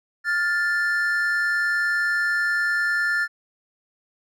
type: tone pair together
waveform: triangle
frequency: 1410.3 / 1760 Hz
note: F6 / A6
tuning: +17 / 0 cents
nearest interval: major third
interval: 383 cents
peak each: -22 / -20 dBFS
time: 0.24-3.28 s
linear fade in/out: 50 ms
effects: none